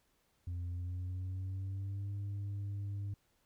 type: tone with pitch glide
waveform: sine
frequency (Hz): 88 to 100.5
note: F2 to G2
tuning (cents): +14 to +44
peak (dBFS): -34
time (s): 0.47-3.14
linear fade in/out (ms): 5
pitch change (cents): +230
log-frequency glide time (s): 0.71-2.12
effects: tanh soft clip ceiling -36 dBFS + pink hiss -75 dBFS RMS until 3.45 s